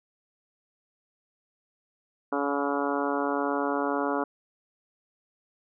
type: harmonic tone with a mistuned harmonic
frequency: 141.9 Hz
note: C#3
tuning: 41 cents sharp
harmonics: 2 / 3 / 4 / 5 / 6 / 7 / 8 / 9 / 10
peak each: -30 / -32 / -33 / -34 / -35 / -35 / -36 / -37 / -37 dBFS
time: 2.32-4.24 s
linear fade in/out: 5 ms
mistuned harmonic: 9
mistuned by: +17 cents
effects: none